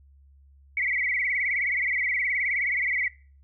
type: tone with vibrato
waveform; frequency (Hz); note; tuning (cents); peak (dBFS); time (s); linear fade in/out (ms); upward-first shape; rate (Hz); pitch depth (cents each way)
sine; 2112; C7; +16; -23; 0.77-3.08; 2; sine; 19; 140
effects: noise-tail reverb RT60 0.4 s tail -21 dB re dry + added 69 Hz sine -52 dBFS peak until 3.43 s